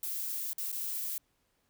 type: noise with dropouts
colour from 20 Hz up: violet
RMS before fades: -36 dBFS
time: 0.03-1.18 s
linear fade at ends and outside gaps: 2 ms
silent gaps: 0.532-0.581 / 0.718-0.726 s
effects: pink hiss -75 dBFS RMS until 1.69 s